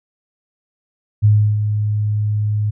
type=tone with ADSR envelope; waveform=sine; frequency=105.4 Hz; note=G#2; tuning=26 cents sharp; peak=-7 dBFS; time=1.22-2.71 s; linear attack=28 ms; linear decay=320 ms; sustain=-8 dB; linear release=15 ms; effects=none